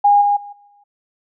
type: tone with level steps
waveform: sine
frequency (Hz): 816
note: G#5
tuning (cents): -31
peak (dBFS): -8 / -12 / -31 / -46 / -49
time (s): 0.04-0.84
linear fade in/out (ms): 10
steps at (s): 0.21 / 0.36 / 0.52 / 0.67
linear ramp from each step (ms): 10
effects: none